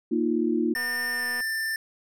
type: chord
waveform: sine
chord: Bb suspended fourth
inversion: none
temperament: equal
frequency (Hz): 233.1 / 311.1 / 349.2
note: Bb3 / Eb4 / F4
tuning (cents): 0 / 0 / 0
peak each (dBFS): -26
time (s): 0.11-0.74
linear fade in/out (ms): 10
type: tone with pitch glide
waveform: square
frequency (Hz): 1805 to 1781.2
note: A6 to A6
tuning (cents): +44 to +21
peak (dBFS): -27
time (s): 0.75-1.76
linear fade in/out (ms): 2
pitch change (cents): -23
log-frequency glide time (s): 1.14-1.25
type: click train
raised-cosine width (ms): 0.5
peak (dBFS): -26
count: 158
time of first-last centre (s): 0.76-1.406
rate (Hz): 243
effects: none